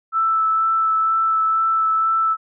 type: tone with vibrato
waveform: sine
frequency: 1318.5 Hz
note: E6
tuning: in tune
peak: -15 dBFS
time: 0.12-2.37 s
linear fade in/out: 50 ms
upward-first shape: sine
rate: 2.1 Hz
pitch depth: 10 cents each way
effects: none